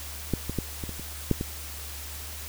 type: clicks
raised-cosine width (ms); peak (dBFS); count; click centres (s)
3; -11 / -18 / -13 / -21 / -24 / -25 / -8 / -16; 8; 0.337 / 0.496 / 0.587 / 0.838 / 0.893 / 0.996 / 1.313 / 1.411
effects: added 73 Hz sine -40 dBFS peak until 2.48 s + white hiss -40 dBFS RMS until 2.48 s